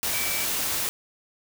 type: tone in noise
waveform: sine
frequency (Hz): 2310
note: D7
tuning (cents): -29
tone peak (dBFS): -32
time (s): 0.14-0.44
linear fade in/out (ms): 0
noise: white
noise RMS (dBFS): -27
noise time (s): 0.03-0.89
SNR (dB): -8
effects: none